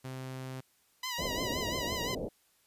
sawtooth tone, 130.5 Hz, C3, 4 cents flat, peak -35 dBFS, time 0.04-0.61 s, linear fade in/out 10 ms
10% pulse tone with vibrato, 987.8 Hz, B5, in tune, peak -26 dBFS, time 1.03-2.15 s, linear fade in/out 5 ms, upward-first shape triangle, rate 5.8 Hz, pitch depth 97 cents each way
white low-pass noise, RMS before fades -37 dBFS, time 1.18-2.29 s, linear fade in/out 10 ms, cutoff 660 Hz, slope 48 dB/octave
effects white hiss -69 dBFS RMS until 2.66 s + resampled to 32000 Hz

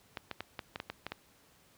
clicks, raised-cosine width 0.3 ms, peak -21 dBFS, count 9, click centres 0.172 / 0.313 / 0.406 / 0.592 / 0.759 / 0.801 / 0.9 / 1.066 / 1.12 s, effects pink hiss -64 dBFS RMS until 1.77 s + high-pass 60 Hz 12 dB/octave

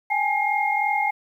sine tone cluster, 804 / 847 / 2133 Hz, G5 / G#5 / C7, +44 / +34 / +33 cents, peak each -24 dBFS, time 0.1-1.11 s, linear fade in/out 10 ms, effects 9-bit

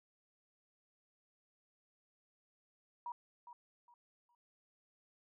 sine tone with echo, 958 Hz, A#5, 47 cents sharp, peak -40 dBFS, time 3.06-3.12 s, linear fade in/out 2 ms, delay 410 ms, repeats 3, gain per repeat -11 dB, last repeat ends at 4.35 s, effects none

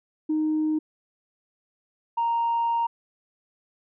sine tone pair in turn, 309.8 / 930.7 Hz, D#4 / A#5, -7 / -3 cents, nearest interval octave + perfect fifth, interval 1904 cents, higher second, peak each -20 dBFS, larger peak neither, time 0.29-0.79 / 2.17-2.87 s, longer second, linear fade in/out 10 ms, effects tanh soft clip ceiling -18 dBFS

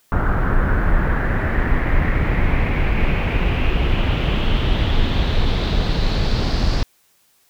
brown noise with low-pass filter sweep, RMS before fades -17 dBFS, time 0.12-6.83 s, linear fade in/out 0 ms, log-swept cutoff 1400 to 4800 Hz, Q 3.9, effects white hiss -59 dBFS RMS until 7.49 s

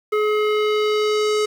square tone with low-pass filter sweep, 424.4 Hz, G#4, 38 cents sharp, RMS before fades -19 dBFS, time 0.12-1.46 s, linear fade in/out 10 ms, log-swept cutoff 1900 to 7000 Hz, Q 1.3, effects 7-bit

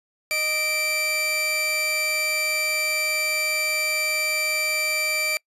sawtooth tone pair together, 619.5 / 2339 Hz, D#5 / D7, -8 / -8 cents, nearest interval octave + major seventh, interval 2300 cents, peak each -27 / -19 dBFS, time 0.31-5.37 s, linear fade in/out 0 ms, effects noise-tail reverb RT60 0.1 s tail -26 dB re dry + resampled to 32000 Hz

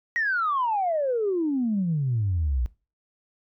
sine exponential sweep, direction down, 1921 to 57.3 Hz, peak -21 dBFS, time 0.16-2.66 s, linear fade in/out 0 ms, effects noise-tail reverb RT60 0.3 s tail -20 dB re dry + tanh soft clip ceiling -17 dBFS

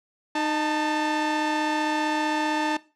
sawtooth tone pair together, 307.5 / 887 Hz, D#4 / A5, -20 / +14 cents, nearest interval octave + tritone, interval 1834 cents, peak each -22 dBFS, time 0.35-2.77 s, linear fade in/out 5 ms, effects noise-tail reverb RT60 0.3 s tail -18 dB re dry + low-pass 5000 Hz 12 dB/octave

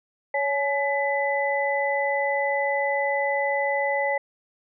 sine tone cluster, 560 / 847 / 2000 Hz, C#5 / G#5 / B6, +18 / +34 / +21 cents, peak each -25 / -27 / -26 dBFS, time 0.34-4.18 s, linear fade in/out 5 ms, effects none

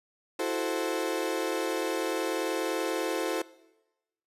35% pulse chord, F# half-diminished seventh, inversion third, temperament equal, 329.6 / 370 / 440 / 523.3 Hz, E4 / F#4 / A4 / C5, 0 / 0 / 0 / 0 cents, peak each -32 dBFS, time 0.39-3.42 s, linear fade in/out 5 ms, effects noise-tail reverb RT60 1.0 s tail -20 dB re dry + resampled to 32000 Hz

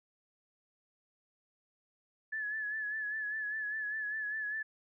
sine tone with vibrato, 1720 Hz, A6, 40 cents flat, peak -34 dBFS, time 2.32-4.63 s, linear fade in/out 10 ms, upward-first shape sine, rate 5 Hz, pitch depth 47 cents each way, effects none

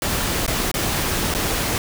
pink noise with dropouts, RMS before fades -22 dBFS, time 0.02-1.78 s, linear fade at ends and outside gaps 1 ms, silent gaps 0.464-0.478 / 0.715-0.741 / 1.34-1.348 s, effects none

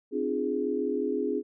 sine chord, D half-diminished seventh, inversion third, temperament equal with one note detuned, 261.6 / 300.9 / 349.2 / 415.3 Hz, C4 / D4 / F4 / Ab4, 0 / +42 / 0 / 0 cents, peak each -32 / -33 / -34 / -29 dBFS, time 0.11-1.43 s, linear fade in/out 50 ms, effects none

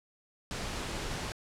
pink low-pass noise, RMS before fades -37 dBFS, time 0.51-1.32 s, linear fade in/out 0 ms, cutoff 7600 Hz, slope 12 dB/octave, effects low-pass 12000 Hz 12 dB/octave

